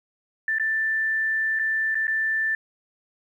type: tone with dropouts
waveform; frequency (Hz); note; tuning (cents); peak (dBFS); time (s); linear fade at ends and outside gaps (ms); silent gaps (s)
sine; 1770; A6; +10; -21; 0.48-2.55; 2; 0.585-0.597 / 1.59-1.595 / 1.946-1.953 / 2.07-2.079
effects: 10-bit